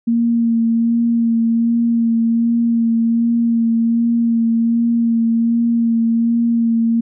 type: tone with vibrato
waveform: sine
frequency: 231.3 Hz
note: A#3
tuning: 13 cents flat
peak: -12 dBFS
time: 0.07-7.01 s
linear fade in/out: 10 ms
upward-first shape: sine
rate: 1.3 Hz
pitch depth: 19 cents each way
effects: none